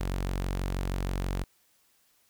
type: tone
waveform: sawtooth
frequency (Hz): 46.25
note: F#1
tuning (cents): 0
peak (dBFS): -25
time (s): 0-1.44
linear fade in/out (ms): 10
effects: white hiss -67 dBFS RMS until 2.29 s